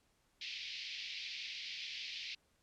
pink band-pass noise, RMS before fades -45 dBFS, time 0.41-2.35 s, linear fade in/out 5 ms, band 2200 to 5100 Hz, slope 48 dB/octave, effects pink hiss -75 dBFS RMS until 2.62 s + low-pass 11000 Hz 12 dB/octave

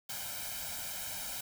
white noise with comb filter, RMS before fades -40 dBFS, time 0.09-1.41 s, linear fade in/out 5 ms, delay 1.3 ms, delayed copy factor +0.95, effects none

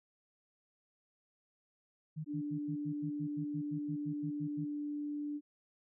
sine tone bursts, 155.56 Hz, D#3, in tune, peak -37 dBFS, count 15, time 2.16-4.654 s, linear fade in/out 20 ms, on 86 ms, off 86 ms
sine tone, 293.7 Hz, D4, in tune, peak -36 dBFS, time 2.26-5.41 s, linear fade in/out 50 ms
effects none

